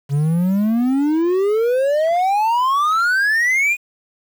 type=exponential sweep; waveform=triangle; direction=up; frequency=137.3 to 2489 Hz; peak=-12 dBFS; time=0.09-3.77 s; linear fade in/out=50 ms; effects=7-bit